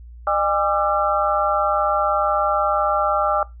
sine tone cluster, 607 / 810 / 1185 / 1351 Hz, D#5 / G#5 / D6 / E6, -43 / -43 / +15 / +42 cents, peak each -22 dBFS, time 0.27-3.43 s, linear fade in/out 2 ms, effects noise-tail reverb RT60 0.2 s tail -20 dB re dry + added 59 Hz sine -37 dBFS peak until 3.6 s

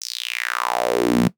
sawtooth tone with high-pass filter sweep, 60 Hz, B1, 49 cents flat, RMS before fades -21 dBFS, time 0.01-1.28 s, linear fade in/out 5 ms, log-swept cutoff 5900 to 180 Hz, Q 4.4, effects noise-tail reverb RT60 0.1 s tail -17 dB re dry

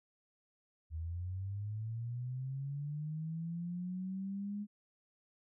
sine linear sweep, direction up, 77.78 to 208.4 Hz, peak -37 dBFS, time 0.9-4.67 s, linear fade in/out 50 ms, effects none

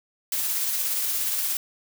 blue noise with tremolo, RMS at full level -25 dBFS, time 0.32-1.57 s, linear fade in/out 2 ms, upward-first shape sine, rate 17 Hz, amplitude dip 25%, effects none

